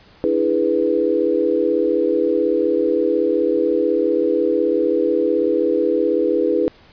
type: chord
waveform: sine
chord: E dominant seventh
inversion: third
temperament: equal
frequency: 293.7 / 329.6 / 415.3 / 493.9 Hz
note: D4 / E4 / G#4 / B4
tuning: 0 / 0 / 0 / 0 cents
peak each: -24 / -20 / -20 / -19 dBFS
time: 0.24-6.68 s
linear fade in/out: 0 ms
effects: pink hiss -49 dBFS RMS until 6.92 s + resampled to 11025 Hz